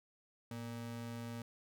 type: ring-modulated tone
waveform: square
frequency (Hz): 174.61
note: F3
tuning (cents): 0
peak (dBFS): -40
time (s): 0.51-1.42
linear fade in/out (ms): 2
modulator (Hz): 62.1
effects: none